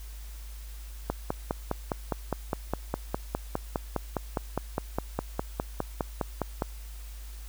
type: click train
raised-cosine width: 1 ms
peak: -13 dBFS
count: 28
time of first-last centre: 1.1-6.621 s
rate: 4.89 Hz
effects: added 52 Hz sine -39 dBFS peak until 7.48 s + white hiss -52 dBFS RMS until 7.48 s